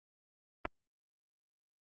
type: clicks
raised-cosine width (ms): 0.5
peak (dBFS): -20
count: 2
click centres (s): 0.653 / 0.656
effects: Opus 32 kbps